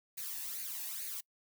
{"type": "noise with flanger", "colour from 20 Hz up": "blue", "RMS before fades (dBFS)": -41, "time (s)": [0.17, 1.21], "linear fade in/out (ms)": 10, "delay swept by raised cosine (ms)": [0.45, 1.15], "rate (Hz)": 2.3, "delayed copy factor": 0.65, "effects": ["noise-tail reverb RT60 0.1 s tail -25 dB re dry"]}